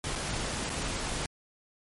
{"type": "noise with dropouts", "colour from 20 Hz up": "pink", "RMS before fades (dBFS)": -33, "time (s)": [0.04, 1.26], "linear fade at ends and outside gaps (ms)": 1, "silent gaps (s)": [[0.154, 0.158], [0.695, 0.7]], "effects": ["MP3 48 kbps"]}